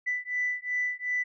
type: beating tone pair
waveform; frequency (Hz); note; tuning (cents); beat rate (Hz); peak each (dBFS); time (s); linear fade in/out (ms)
sine; 1985 / 1987.7; B6 / B6; +8 / +11; 2.7; -30; 0.06-1.24; 20
effects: tanh soft clip ceiling -20 dBFS